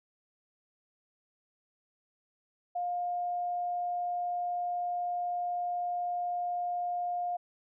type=tone; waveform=sine; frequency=708 Hz; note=F5; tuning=23 cents sharp; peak=-30 dBFS; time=2.75-7.37 s; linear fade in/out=10 ms; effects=none